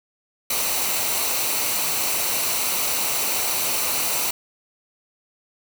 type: noise with comb filter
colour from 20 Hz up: white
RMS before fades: -23 dBFS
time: 0.5-4.31 s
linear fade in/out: 5 ms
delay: 0.59 ms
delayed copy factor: -0.5
effects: none